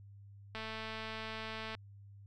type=click train; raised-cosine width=0.3 ms; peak=-27 dBFS; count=265; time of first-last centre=0.55-1.75 s; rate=220 Hz; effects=added 100 Hz sine -52 dBFS peak until 2.26 s